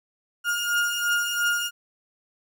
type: beating tone pair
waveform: 35% pulse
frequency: 1418 / 1420.9 Hz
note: F6 / F6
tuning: +26 / +29 cents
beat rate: 2.9 Hz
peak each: -26 / -22 dBFS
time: 0.44-1.71 s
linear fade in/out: 50 ms
effects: none